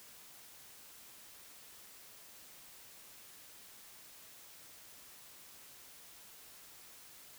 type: silence
effects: white hiss -56 dBFS RMS until 7.38 s